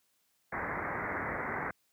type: low-pass noise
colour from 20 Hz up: white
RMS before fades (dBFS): -36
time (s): 0.52-1.71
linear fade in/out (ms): 5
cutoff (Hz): 2100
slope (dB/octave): 96
effects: white hiss -74 dBFS RMS until 1.92 s + high-pass 60 Hz 12 dB/octave